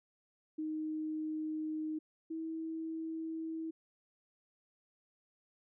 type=tone pair in turn; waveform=sine; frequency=311.1 / 322.7 Hz; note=D#4 / E4; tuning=0 / -37 cents; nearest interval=minor second; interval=63 cents; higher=second; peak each=-35 / -37 dBFS; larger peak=first; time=0.58-1.99 / 2.3-3.71 s; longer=neither; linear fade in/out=10 ms; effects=none